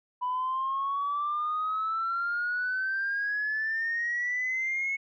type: exponential sweep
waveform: sine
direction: up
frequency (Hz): 987.8 to 2200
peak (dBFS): -26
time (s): 0.21-4.97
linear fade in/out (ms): 20
effects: tanh soft clip ceiling -23 dBFS